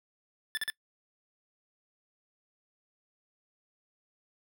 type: tone bursts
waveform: 25% pulse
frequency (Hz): 1750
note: A6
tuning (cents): -10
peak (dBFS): -26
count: 3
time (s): 0.55-0.7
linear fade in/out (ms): 0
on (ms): 22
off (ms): 42
effects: noise-tail reverb RT60 0.1 s tail -22 dB re dry